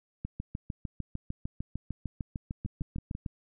two click trains, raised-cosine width 5 ms, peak -24 / -22 dBFS, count 4 / 21, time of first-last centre 2.65-3.151 / 0.25-3.262 s, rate 5.99 / 6.64 Hz, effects none

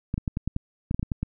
clicks, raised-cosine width 5 ms, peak -14 dBFS, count 12, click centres 0.141 / 0.179 / 0.278 / 0.371 / 0.476 / 0.564 / 0.911 / 0.945 / 0.995 / 1.029 / 1.118 / 1.23 s, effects none

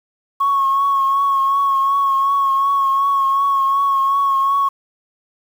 sine tone with vibrato, 1099 Hz, C#6, 15 cents flat, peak -12 dBFS, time 0.4-4.69 s, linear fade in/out 10 ms, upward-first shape triangle, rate 2.7 Hz, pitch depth 32 cents each way, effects tanh soft clip ceiling -9 dBFS + 7-bit

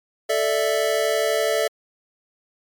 square chord, A suspended fourth, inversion none, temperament equal, 440 / 587.3 / 659.3 Hz, A4 / D5 / E5, 0 / 0 / 0 cents, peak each -24 dBFS, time 0.29-1.68 s, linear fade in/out 10 ms, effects MP3 96 kbps

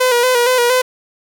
sawtooth tone with vibrato, 493.9 Hz, B4, in tune, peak -7 dBFS, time 0-0.82 s, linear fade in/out 10 ms, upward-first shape square, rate 4.3 Hz, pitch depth 50 cents each way, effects none

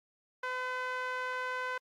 sawtooth tone with band-pass filter, 507 Hz, B4, 45 cents sharp, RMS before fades -36 dBFS, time 0.43-1.78 s, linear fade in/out 5 ms, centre 1400 Hz, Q 2, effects AAC 64 kbps

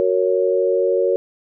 sine chord, F# major, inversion none, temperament equal with one note detuned, 370 / 461.9 / 554.4 Hz, F#4 / A#4 / C#5, 0 / -16 / 0 cents, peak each -19 dBFS, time 0-1.16 s, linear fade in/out 0 ms, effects none

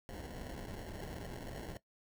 pink noise with sample-and-hold, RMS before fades -45 dBFS, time 0.09-1.77 s, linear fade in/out 0 ms, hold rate 1225 Hz, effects noise-tail reverb RT60 0.1 s tail -17 dB re dry

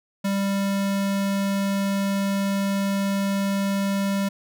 square tone, 197.4 Hz, G3, 12 cents sharp, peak -22 dBFS, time 0.24-4.29 s, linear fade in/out 10 ms, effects none

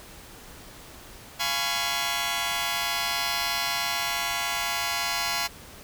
10% pulse chord, C# dominant seventh, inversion first, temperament just, 693 / 831.5 / 997.9 / 1108.7 Hz, E#5 / G#5 / B5 / C#6, -14 / +2 / +18 / 0 cents, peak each -23 dBFS, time 1.39-5.48 s, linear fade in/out 20 ms, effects pink hiss -46 dBFS RMS until 5.83 s

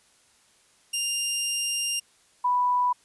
15% pulse / sine tone pair in turn, 2800 / 987.9 Hz, F7 / B5, +4 / 0 cents, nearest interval octave + tritone, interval 1804 cents, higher first, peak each -18 / -20 dBFS, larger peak first, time 0.93-2 / 2.44-2.93 s, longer first, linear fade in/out 10 ms, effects white hiss -61 dBFS RMS until 3.04 s + resampled to 24000 Hz

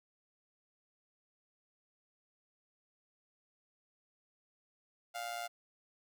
sawtooth tone with amplitude modulation, 701 Hz, F5, 6 cents sharp, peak -32 dBFS, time 5.14-5.48 s, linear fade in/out 20 ms, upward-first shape sine, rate 118 Hz, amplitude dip 65%, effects none

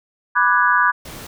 sine chord, G# half-diminished seventh, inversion first, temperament equal with one note detuned, 987.8 / 1180.8 / 1480 / 1661.2 Hz, B5 / D6 / F#6 / G#6, 0 / +9 / 0 / 0 cents, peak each -18 dBFS, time 0.35-0.92 s, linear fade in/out 20 ms
pink noise, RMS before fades -35 dBFS, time 1.05-1.27 s, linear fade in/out 5 ms
effects none

